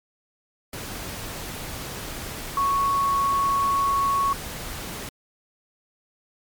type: tone in noise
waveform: sine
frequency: 1108.7 Hz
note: C#6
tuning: in tune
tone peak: -19 dBFS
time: 2.57-4.33 s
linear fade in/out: 2 ms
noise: pink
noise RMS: -34 dBFS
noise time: 0.73-5.09 s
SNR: +12 dB
effects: MP3 96 kbps